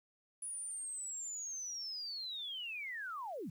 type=linear sweep; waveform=sine; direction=down; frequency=9870 to 130 Hz; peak=-40 dBFS; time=0.42-3.5 s; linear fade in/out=5 ms; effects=11-bit